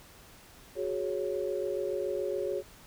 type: chord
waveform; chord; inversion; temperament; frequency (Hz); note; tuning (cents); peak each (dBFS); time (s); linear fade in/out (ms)
sine; F# suspended second; none; equal with one note detuned; 368.3 / 415.3 / 554.4; F#4 / G#4 / C#5; -8 / 0 / 0; -34; 0.75-2.63; 50
effects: pink hiss -54 dBFS RMS until 2.86 s